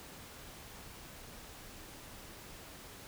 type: silence
effects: pink hiss -51 dBFS RMS until 3.07 s